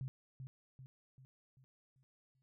sine tone with echo, 131.3 Hz, C3, 6 cents sharp, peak -39 dBFS, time 0.01-0.08 s, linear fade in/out 0 ms, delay 390 ms, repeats 6, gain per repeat -6 dB, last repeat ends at 2.42 s, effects none

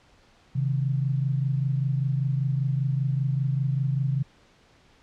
sine tone pair together, 132.69 / 157.8 Hz, C3 / D#3, +25 / +25 cents, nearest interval minor third, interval 300 cents, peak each -23 / -29 dBFS, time 0.55-4.23 s, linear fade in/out 10 ms, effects pink hiss -58 dBFS RMS until 5.02 s + low-pass 5000 Hz 12 dB/octave

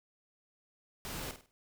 pink noise with echo, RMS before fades -41 dBFS, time 1.05-1.31 s, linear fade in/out 0 ms, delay 50 ms, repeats 4, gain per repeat -9 dB, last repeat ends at 1.51 s, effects none

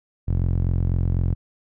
sawtooth tone with band-pass filter, 44.01 Hz, F1, 14 cents sharp, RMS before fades -21 dBFS, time 0.27-1.35 s, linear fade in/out 20 ms, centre 100 Hz, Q 1.4, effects none

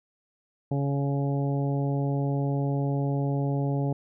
harmonic tone, 140 Hz, C#3, 18 cents sharp, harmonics 1 / 2 / 3 / 4 / 5 / 6, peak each -25 / -31 / -35 / -37 / -39 / -41 dBFS, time 0.71-3.93 s, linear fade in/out 5 ms, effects none

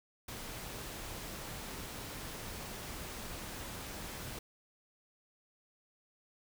pink noise, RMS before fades -44 dBFS, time 0.28-4.39 s, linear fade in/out 5 ms, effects none

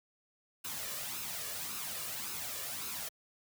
white noise with flanger, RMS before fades -40 dBFS, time 0.64-3.09 s, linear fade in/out 10 ms, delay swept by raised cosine 0.76 to 1.76 ms, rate 1.8 Hz, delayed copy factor +0.55, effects high-pass 80 Hz 12 dB/octave

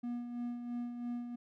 triangle tone with tremolo, 240.7 Hz, B3, 44 cents flat, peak -33 dBFS, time 0.03-1.36 s, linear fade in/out 10 ms, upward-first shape sine, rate 3 Hz, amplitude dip 50%, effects none

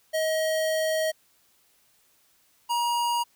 square tone pair in turn, 633 / 950.5 Hz, D#5 / A#5, +30 / +33 cents, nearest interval perfect fifth, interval 703 cents, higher second, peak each -24 dBFS, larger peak neither, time 0.13-1.12 / 2.69-3.24 s, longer first, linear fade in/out 20 ms, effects white hiss -64 dBFS RMS until 3.35 s

